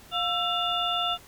harmonic tone with a mistuned harmonic, 707 Hz, F5, 21 cents sharp, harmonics 1 / 2 / 4 / 5, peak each -30 / -30 / -30 / -30 dBFS, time 0.11-1.18 s, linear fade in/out 50 ms, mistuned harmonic 2, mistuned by -93 cents, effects pink hiss -51 dBFS RMS until 1.27 s

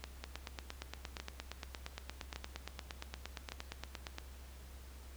two click trains, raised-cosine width 0.2 ms, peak -24 / -24 dBFS, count 35 / 4, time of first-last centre 0.24-4.184 / 0.04-3.52 s, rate 8.62 / 0.862 Hz, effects added 65 Hz sine -50 dBFS peak until 5.16 s + pink hiss -59 dBFS RMS until 5.16 s

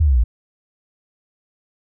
sine exponential sweep, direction down, 83.1 to 53.9 Hz, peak -11 dBFS, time 0-0.24 s, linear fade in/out 10 ms, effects none

